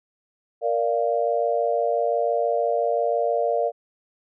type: chord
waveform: sine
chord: Bb major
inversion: none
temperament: equal with one note detuned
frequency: 466.2 / 587.3 / 693.2 Hz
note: Bb4 / D5 / F5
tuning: 0 / 0 / -13 cents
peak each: -24 dBFS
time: 0.61-3.72 s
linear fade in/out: 50 ms
effects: none